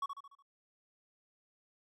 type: tone with echo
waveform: triangle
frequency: 1117 Hz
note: C#6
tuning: 13 cents sharp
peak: -31 dBFS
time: 0.02-0.06 s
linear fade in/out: 5 ms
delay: 73 ms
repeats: 5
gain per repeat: -6 dB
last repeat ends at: 0.425 s
effects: none